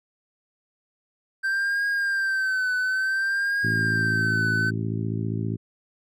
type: tone with vibrato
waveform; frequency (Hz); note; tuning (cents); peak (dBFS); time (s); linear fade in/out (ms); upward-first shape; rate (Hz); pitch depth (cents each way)
triangle; 1564; G6; -4; -20; 1.43-4.71; 20; triangle; 0.57; 77
type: harmonic tone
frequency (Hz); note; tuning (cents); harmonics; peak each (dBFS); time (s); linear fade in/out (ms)
55; A1; 0; 2 / 3 / 4 / 5 / 6 / 7; -27 / -31 / -33 / -35 / -37 / -38; 3.63-5.57; 20
effects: none